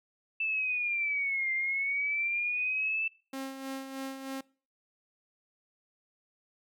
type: linear two-way sweep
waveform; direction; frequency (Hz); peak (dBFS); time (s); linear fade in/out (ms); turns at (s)
sine; down then up; 2652 to 2093 to 2652; -28; 0.4-3.08; 5; 1.52
type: tone with tremolo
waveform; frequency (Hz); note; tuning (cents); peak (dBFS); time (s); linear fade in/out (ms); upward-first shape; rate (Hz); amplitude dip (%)
sawtooth; 268.2; C4; +43; -31; 3.33-4.41; 5; sine; 3.2; 55
effects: noise-tail reverb RT60 0.4 s tail -23 dB re dry